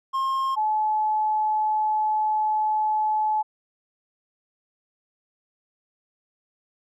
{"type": "tone pair in turn", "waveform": ["triangle", "sine"], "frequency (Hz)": [1068, 859], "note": ["C6", "A5"], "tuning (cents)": [35, -42], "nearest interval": "major third", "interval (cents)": 377, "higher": "first", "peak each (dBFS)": -20, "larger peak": "neither", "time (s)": [[0.13, 0.56], [0.56, 3.43]], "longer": "second", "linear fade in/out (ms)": 20, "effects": []}